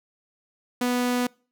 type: tone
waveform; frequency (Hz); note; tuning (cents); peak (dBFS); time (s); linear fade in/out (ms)
sawtooth; 246.5; B3; -3; -18; 0.81-1.27; 5
effects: noise-tail reverb RT60 0.4 s tail -26 dB re dry